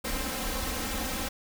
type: noise with comb filter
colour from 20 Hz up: pink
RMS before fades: -32 dBFS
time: 0.04-1.29 s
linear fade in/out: 10 ms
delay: 3.8 ms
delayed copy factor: +1
effects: none